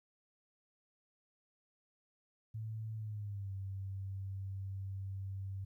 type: tone with pitch glide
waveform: sine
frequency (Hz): 110 to 96.87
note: A2 to G2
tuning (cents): 0 to -20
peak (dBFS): -39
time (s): 2.54-5.65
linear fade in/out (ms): 10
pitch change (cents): -220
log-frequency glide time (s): 2.95-3.52
effects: 13-bit